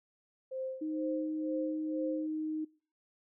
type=tone with tremolo; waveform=sine; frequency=523.3 Hz; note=C5; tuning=in tune; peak=-34 dBFS; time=0.51-2.27 s; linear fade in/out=10 ms; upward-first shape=sine; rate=2.1 Hz; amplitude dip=90%
type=tone; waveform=sine; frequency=311.1 Hz; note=D#4; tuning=in tune; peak=-33 dBFS; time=0.81-2.65 s; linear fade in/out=10 ms
effects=noise-tail reverb RT60 0.4 s tail -23 dB re dry